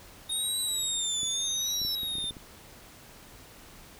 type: tone with vibrato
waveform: square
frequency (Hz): 3707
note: A#7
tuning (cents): -10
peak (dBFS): -31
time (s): 0.29-2.31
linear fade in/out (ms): 10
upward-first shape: triangle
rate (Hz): 0.81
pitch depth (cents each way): 110
type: linear sweep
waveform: sine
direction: down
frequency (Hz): 8880 to 5274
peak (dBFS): -31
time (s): 0.32-1.95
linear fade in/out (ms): 0
type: clicks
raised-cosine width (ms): 3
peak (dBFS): -31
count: 9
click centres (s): 1.232 / 1.816 / 1.85 / 2.033 / 2.154 / 2.184 / 2.242 / 2.309 / 2.368
effects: pink hiss -51 dBFS RMS until 3.99 s